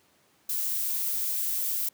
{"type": "noise", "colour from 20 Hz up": "violet", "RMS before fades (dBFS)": -29, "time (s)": [0.49, 1.89], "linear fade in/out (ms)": 5, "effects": ["pink hiss -64 dBFS RMS until 1.93 s", "high-pass 150 Hz 12 dB/octave"]}